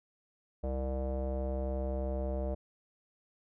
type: tone with low-pass filter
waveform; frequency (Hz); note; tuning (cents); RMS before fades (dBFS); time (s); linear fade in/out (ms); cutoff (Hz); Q
square; 65.9; C2; +13; -34; 0.63-2.55; 10; 600; 4.8
effects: none